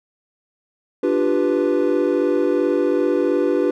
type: chord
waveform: triangle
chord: G dominant seventh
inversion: second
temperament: equal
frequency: 293.7 / 349.2 / 392 / 493.9 Hz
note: D4 / F4 / G4 / B4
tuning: 0 / 0 / 0 / 0 cents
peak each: -19 dBFS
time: 1.03-3.71 s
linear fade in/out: 5 ms
effects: tanh soft clip ceiling -5 dBFS